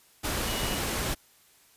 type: tone in noise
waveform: sine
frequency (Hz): 2925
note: F#7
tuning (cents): -21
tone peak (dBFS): -37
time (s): 0.46-0.78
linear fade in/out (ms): 20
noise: pink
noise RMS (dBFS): -30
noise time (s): 0.23-1.15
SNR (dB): -10
effects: white hiss -60 dBFS RMS until 1.76 s + resampled to 32000 Hz